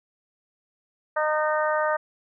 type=harmonic tone; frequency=306.6 Hz; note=D#4; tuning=25 cents flat; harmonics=2 / 3 / 4 / 5 / 6; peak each=-24 / -28 / -28 / -30 / -33 dBFS; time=1.16-1.97 s; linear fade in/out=10 ms; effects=none